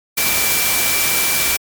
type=tone in noise; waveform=sine; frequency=2339 Hz; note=D7; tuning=8 cents flat; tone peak=-22 dBFS; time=0.17-1.57 s; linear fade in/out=10 ms; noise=white; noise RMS=-17 dBFS; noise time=0.17-1.57 s; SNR=-8 dB; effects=MP3 96 kbps